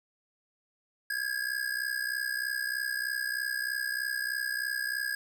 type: ring-modulated tone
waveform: square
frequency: 1654 Hz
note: G#6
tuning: 8 cents flat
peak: -28 dBFS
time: 1.1-5.15 s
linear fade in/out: 0 ms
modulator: 31.6 Hz
effects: none